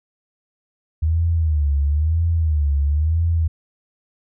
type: tone with vibrato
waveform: sine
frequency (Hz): 77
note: D#2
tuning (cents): -17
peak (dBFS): -15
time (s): 1.02-3.48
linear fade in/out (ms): 10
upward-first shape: sine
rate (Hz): 1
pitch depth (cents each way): 150
effects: none